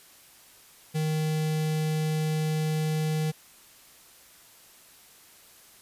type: tone with notch filter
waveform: square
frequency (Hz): 155.56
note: D#3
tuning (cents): 0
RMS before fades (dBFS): -27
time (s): 0.94-3.32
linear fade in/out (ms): 20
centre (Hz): 1200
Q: 1.3
effects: white hiss -54 dBFS RMS until 5.81 s + resampled to 32000 Hz